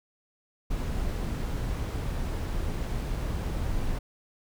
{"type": "noise", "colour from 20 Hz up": "brown", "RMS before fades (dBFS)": -30, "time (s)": [0.7, 3.99], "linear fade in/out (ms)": 10, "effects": []}